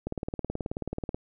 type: click train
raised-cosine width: 2 ms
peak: -18 dBFS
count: 21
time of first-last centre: 0.07-1.145 s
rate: 18.6 Hz
effects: none